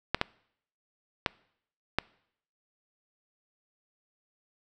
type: clicks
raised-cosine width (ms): 0.3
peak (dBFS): -8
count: 4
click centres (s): 0.146 / 0.214 / 1.262 / 1.986
effects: noise-tail reverb RT60 0.7 s tail -24 dB re dry